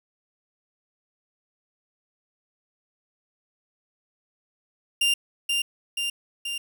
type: tone with echo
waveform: 40% pulse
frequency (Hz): 2794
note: F7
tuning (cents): 0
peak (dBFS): -18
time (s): 5.01-5.14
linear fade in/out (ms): 5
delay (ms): 480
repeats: 3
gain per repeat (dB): -3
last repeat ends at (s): 6.58
effects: 9-bit